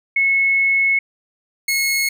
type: tone pair in turn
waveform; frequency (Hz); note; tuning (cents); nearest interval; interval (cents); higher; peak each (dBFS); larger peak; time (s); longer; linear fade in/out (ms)
sine / sawtooth; 2190 / 2175; C#7 / C#7; -22 / -33; unison; 11; first; -13; neither; 0.16-0.99 / 1.68-2.09; first; 5
effects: none